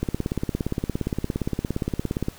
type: click train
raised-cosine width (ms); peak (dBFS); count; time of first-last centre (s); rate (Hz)
3; -11; 40; 0.03-2.284; 17.3
effects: pink hiss -47 dBFS RMS until 2.38 s